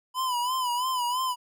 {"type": "tone with vibrato", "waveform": "square", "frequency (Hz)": 1000, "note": "B5", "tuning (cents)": 21, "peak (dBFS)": -26, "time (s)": [0.14, 1.36], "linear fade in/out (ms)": 50, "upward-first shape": "sine", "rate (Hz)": 3, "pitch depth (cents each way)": 75, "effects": []}